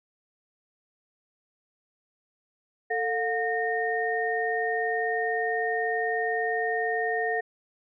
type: tone cluster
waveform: sine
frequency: 445.9 / 717 / 1839 Hz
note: A4 / F5 / A#6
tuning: +23 / +45 / -24 cents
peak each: -29 dBFS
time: 2.9-7.41 s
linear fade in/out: 10 ms
effects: none